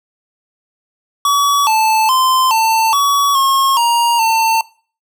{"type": "tone with pitch steps", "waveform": "square", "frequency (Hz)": [1136, 878, 1036, 893, 1130, 1083, 941, 898], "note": ["C#6", "A5", "C6", "A5", "C#6", "C#6", "A#5", "A5"], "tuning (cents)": [42, -4, -17, 25, 33, -41, 16, 35], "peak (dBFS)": -11, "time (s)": [1.25, 4.61], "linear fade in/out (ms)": 2, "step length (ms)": 420, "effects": ["noise-tail reverb RT60 0.4 s tail -21 dB re dry"]}